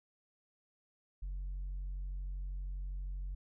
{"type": "tone", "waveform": "sine", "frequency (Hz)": 46.29, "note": "F#1", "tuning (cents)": 2, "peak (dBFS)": -35, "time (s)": [1.22, 3.35], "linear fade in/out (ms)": 10, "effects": ["tanh soft clip ceiling -36 dBFS"]}